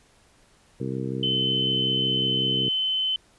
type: harmonic tone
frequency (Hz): 65.41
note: C2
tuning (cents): 0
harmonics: 2 / 3 / 4 / 5 / 6 / 7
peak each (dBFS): -31 / -33 / -34 / -35 / -36 / -36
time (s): 0.8-2.69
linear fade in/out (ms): 5
type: tone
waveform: sine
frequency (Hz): 3053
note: G7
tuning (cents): -46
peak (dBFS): -22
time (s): 1.23-3.16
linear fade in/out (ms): 2
effects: pink hiss -59 dBFS RMS until 3.38 s + resampled to 24000 Hz